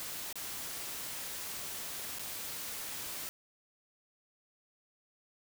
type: noise with dropouts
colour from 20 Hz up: white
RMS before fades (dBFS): -41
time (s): 0-3.29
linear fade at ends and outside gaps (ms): 0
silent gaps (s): 0.327-0.356 / 2.186-2.194
effects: none